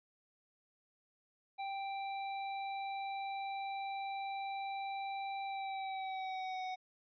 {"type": "tone with pitch glide", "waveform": "square", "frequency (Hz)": [785, 744.8], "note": ["G5", "F#5"], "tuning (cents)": [2, 11], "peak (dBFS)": -39, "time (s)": [1.58, 6.76], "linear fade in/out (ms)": 20, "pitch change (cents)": -91, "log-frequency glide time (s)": [5.45, 6.64], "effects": ["resampled to 11025 Hz"]}